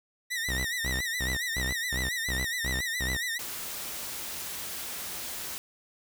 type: tone with vibrato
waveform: sawtooth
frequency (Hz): 1900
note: A#6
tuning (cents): +33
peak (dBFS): -26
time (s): 0.3-3.39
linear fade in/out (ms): 20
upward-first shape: sine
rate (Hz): 7.2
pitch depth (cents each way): 95
type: tone bursts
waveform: sawtooth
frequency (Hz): 64.2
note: C2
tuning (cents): -32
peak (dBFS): -27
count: 8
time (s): 0.48-3.17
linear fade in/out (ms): 10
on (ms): 170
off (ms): 190
type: noise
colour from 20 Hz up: white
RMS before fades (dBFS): -37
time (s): 3.39-5.58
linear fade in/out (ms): 0
effects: none